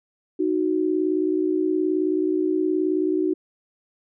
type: tone pair together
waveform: sine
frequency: 311.1 / 370 Hz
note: D#4 / F#4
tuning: 0 / 0 cents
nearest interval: minor third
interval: 300 cents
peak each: -22 dBFS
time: 0.39-3.34 s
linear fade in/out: 10 ms
effects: none